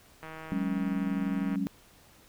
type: click train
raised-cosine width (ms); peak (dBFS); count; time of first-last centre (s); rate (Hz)
0.5; -28; 212; 0.23-1.557; 159
type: chord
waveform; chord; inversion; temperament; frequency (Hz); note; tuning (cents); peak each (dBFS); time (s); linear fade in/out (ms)
sine; F# suspended second; none; equal with one note detuned; 185 / 204.9 / 277.2; F#3 / G#3 / C#4; 0 / -23 / 0; -32; 0.52-1.67; 0
effects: pink hiss -58 dBFS RMS until 2.28 s